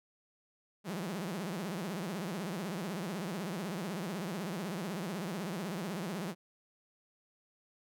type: tone with vibrato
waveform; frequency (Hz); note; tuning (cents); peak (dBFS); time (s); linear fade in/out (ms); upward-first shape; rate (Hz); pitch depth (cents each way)
sawtooth; 185; F#3; 0; -32; 0.84-6.35; 50; triangle; 16; 300
effects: none